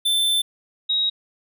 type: tone pair in turn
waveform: square / sine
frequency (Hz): 3541 / 3801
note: A7 / A#7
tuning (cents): +10 / +33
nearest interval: minor second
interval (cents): 123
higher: second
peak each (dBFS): -18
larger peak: neither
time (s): 0.05-0.42 / 0.89-1.1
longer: first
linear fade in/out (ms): 10
effects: none